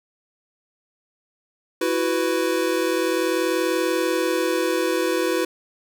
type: chord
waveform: square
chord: E suspended second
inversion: none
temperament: equal with one note detuned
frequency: 329.6 / 370 / 495.6 Hz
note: E4 / F#4 / B4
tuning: 0 / 0 / +6 cents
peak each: -25 dBFS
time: 1.81-5.45 s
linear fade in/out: 5 ms
effects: none